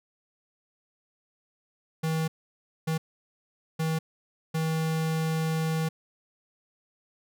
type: tone bursts at uneven times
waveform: square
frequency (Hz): 160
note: D#3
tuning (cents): +49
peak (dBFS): -26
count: 4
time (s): 2.03-2.28 / 2.87-2.98 / 3.79-3.99 / 4.54-5.89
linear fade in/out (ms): 10
effects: none